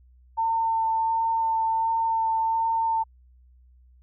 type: tone with vibrato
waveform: sine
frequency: 901 Hz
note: A5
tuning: 41 cents sharp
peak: -21 dBFS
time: 0.37-3.04 s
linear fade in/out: 20 ms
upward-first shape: sine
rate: 1.4 Hz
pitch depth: 11 cents each way
effects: added 62 Hz sine -52 dBFS peak until 4.02 s